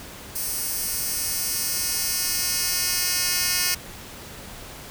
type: tone with high-pass filter sweep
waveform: 10% pulse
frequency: 360.3 Hz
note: F#4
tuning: 46 cents flat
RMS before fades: -25 dBFS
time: 0.35-3.75 s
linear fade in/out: 10 ms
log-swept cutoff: 9200 to 3700 Hz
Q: 0.8
effects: pink hiss -40 dBFS RMS until 4.9 s